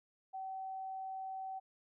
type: tone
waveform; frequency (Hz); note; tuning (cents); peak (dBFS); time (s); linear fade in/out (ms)
sine; 764; G5; -45; -40; 0.33-1.6; 20
effects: none